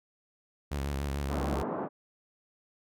sawtooth tone with vibrato, 70.2 Hz, C#2, 22 cents sharp, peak -27 dBFS, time 0.71-1.63 s, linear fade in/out 10 ms, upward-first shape sine, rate 6.8 Hz, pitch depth 58 cents each way
pink band-pass noise, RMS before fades -34 dBFS, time 1.28-1.89 s, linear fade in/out 50 ms, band 180 to 1100 Hz, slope 24 dB/octave
effects none

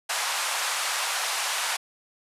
pink band-pass noise, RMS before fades -28 dBFS, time 0.09-1.77 s, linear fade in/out 10 ms, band 770 to 11000 Hz, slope 24 dB/octave, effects resampled to 32000 Hz

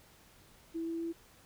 sine tone with pitch steps, 329.3 / 331.4 / 333.5 Hz, E4 / E4 / E4, -2 / +9 / +20 cents, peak -34 dBFS, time 0.74-1.13 s, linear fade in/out 20 ms, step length 130 ms, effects pink hiss -61 dBFS RMS until 1.45 s

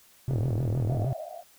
triangle tone with vibrato, 117.8 Hz, A#2, 19 cents sharp, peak -23 dBFS, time 0.28-1.13 s, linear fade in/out 0 ms, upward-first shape sine, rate 6.5 Hz, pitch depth 260 cents each way
click train, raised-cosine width 2 ms, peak -20 dBFS, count 31, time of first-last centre 0.31-1.045 s, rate 40.8 Hz
pink band-pass noise, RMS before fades -39 dBFS, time 0.87-1.44 s, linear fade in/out 50 ms, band 610 to 710 Hz, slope 96 dB/octave
effects white hiss -58 dBFS RMS until 1.58 s

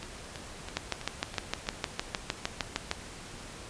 two click trains, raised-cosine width 0.2 ms, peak -22 / -11 dBFS, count 6 / 15, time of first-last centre 0.03-1.669 / 0.77-2.914 s, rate 3.05 / 6.53 Hz, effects pink hiss -45 dBFS RMS until 3.69 s + resampled to 22050 Hz

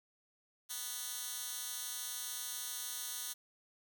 10% pulse tone with high-pass filter, 246.9 Hz, B3, in tune, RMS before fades -42 dBFS, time 0.69-3.34 s, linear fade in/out 20 ms, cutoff 5400 Hz, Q 0.51, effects none

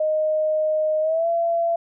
sine tone with pitch glide, 620 to 676.1 Hz, D#5 to E5, -6 to +44 cents, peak -18 dBFS, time 0-1.76 s, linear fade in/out 5 ms, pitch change +150 cents, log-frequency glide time 1.01-1.28 s, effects none

